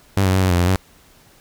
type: tone with pitch steps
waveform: sawtooth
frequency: 98.2 / 93.4 / 94.6 / 93 / 87.5 / 88.3 / 94.2 Hz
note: G2 / F#2 / F#2 / F#2 / F2 / F2 / F#2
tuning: +4 / +17 / +39 / +9 / +4 / +20 / +32 cents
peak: -10 dBFS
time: 0.17-0.758 s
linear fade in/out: 0 ms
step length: 84 ms
effects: pink hiss -51 dBFS RMS until 1.4 s

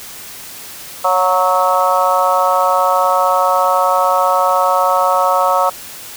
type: harmonic tone with a mistuned harmonic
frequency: 185 Hz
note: F#3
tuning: in tune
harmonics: 3 / 4 / 5 / 6 / 7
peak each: -17 / -17 / -17 / -17 / -17 dBFS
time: 1.04-5.7 s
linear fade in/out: 10 ms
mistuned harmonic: 4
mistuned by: -33 cents
effects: white hiss -32 dBFS RMS until 6.16 s

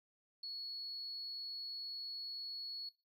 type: tone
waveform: triangle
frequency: 4371 Hz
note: C#8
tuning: 25 cents flat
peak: -39 dBFS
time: 0.43-2.89 s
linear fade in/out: 5 ms
effects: noise-tail reverb RT60 0.3 s tail -23 dB re dry + tanh soft clip ceiling -41 dBFS

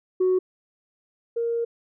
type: tone pair in turn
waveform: sine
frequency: 370 / 466.2 Hz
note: F#4 / A#4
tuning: 0 / 0 cents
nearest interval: major third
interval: 400 cents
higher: second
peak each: -16 / -22 dBFS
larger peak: first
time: 0.2-0.39 / 1.36-1.65 s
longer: second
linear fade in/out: 10 ms
effects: tanh soft clip ceiling -15 dBFS

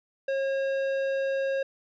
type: tone with tanh clipping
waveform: triangle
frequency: 542 Hz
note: C#5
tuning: 39 cents flat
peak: -27 dBFS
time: 0.28-1.63 s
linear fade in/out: 5 ms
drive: 16 dB
effects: none

